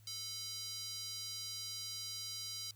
square tone with high-pass filter, 440 Hz, A4, in tune, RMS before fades -44 dBFS, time 0.07-2.71 s, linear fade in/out 2 ms, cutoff 4600 Hz, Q 3.5, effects added 106 Hz sine -59 dBFS peak until 2.75 s + white hiss -69 dBFS RMS until 2.75 s

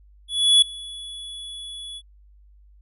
square tone with ADSR envelope, 3400 Hz, G#7, 40 cents sharp, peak -11 dBFS, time 0.28-2.02 s, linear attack 340 ms, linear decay 4 ms, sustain -23 dB, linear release 51 ms, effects added 50 Hz sine -49 dBFS peak until 2.81 s + resampled to 32000 Hz

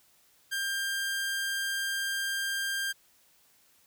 sawtooth tone, 1594 Hz, G6, 28 cents sharp, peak -26 dBFS, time 0.51-2.93 s, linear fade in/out 20 ms, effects white hiss -64 dBFS RMS until 3.86 s

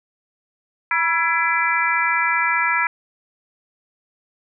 harmonic tone with a mistuned harmonic, 335 Hz, E4, 28 cents sharp, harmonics 3 / 4 / 5 / 6 / 7, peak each -23 / -23 / -23 / -23 / -23 dBFS, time 0.91-2.87 s, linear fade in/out 2 ms, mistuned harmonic 3, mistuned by -55 cents, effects none

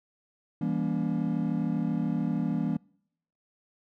triangle chord, E diminished seventh, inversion none, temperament just, 164.81 / 197.78 / 237.3 / 284.8 Hz, E3 / G3 / Bb3 / Db4, 0 / +16 / +31 / +47 cents, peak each -29 / -30 / -29 / -31 dBFS, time 0.61-2.77 s, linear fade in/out 5 ms, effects noise-tail reverb RT60 0.7 s tail -26 dB re dry

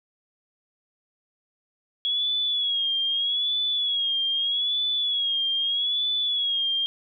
sine tone with vibrato, 3337 Hz, G#7, 8 cents sharp, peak -22 dBFS, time 2.05-6.86 s, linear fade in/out 0 ms, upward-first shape sine, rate 0.8 Hz, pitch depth 76 cents each way, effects none

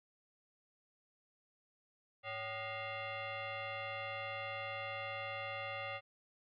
sine tone with frequency modulation, 770 Hz, G5, 31 cents flat, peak -39 dBFS, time 2.23-6.01 s, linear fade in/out 50 ms, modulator 665 Hz, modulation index 3.4, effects MP3 64 kbps

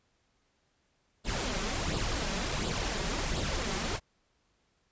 pink noise with flanger, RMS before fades -32 dBFS, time 1.24-4 s, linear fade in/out 50 ms, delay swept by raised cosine 0.24 to 5.24 ms, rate 1.4 Hz, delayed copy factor +0.6, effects pink hiss -73 dBFS RMS until 4.91 s + resampled to 16000 Hz

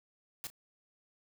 white noise with echo, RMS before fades -40 dBFS, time 0.44-0.47 s, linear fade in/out 0 ms, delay 31 ms, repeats 1, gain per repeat -15 dB, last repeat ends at 0.501 s, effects none

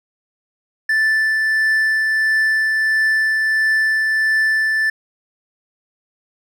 triangle tone with tremolo, 1760 Hz, A6, in tune, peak -11 dBFS, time 0.89-4.9 s, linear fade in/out 5 ms, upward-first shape triangle, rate 1.5 Hz, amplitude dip 25%, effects none

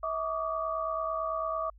sine tone cluster, 645 / 1147 / 1216 Hz, E5 / D6 / D#6, -38 / -41 / -40 cents, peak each -33 / -33 / -36 dBFS, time 0.03-1.7 s, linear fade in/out 5 ms, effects added 50 Hz sine -52 dBFS peak until 1.78 s

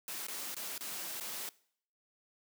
white noise with dropouts, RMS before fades -41 dBFS, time 0.08-1.49 s, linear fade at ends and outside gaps 1 ms, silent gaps 0.268-0.283 / 0.545-0.566 / 0.779-0.808 / 1.2-1.208 s, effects noise-tail reverb RT60 0.6 s tail -21 dB re dry + high-pass 200 Hz 12 dB/octave

